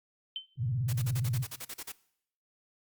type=tone with exponential decay; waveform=sine; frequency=3082 Hz; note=G7; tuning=30 cents flat; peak=-30 dBFS; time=0.36-0.49 s; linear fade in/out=1 ms; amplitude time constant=27 ms
type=tone with vibrato; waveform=sine; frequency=122.1 Hz; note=B2; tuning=19 cents flat; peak=-28 dBFS; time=0.57-1.46 s; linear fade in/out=50 ms; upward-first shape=square; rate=17 Hz; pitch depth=180 cents each way
type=noise bursts; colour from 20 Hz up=white; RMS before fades=-40 dBFS; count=12; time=0.88-1.922 s; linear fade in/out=10 ms; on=52 ms; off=38 ms
effects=noise-tail reverb RT60 0.7 s tail -20 dB re dry + Opus 48 kbps